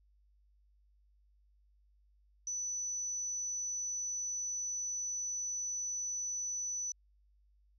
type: tone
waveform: sine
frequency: 5970 Hz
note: F#8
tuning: 15 cents sharp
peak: -35 dBFS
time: 2.47-6.92 s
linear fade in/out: 2 ms
effects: added 50 Hz sine -65 dBFS peak until 7.78 s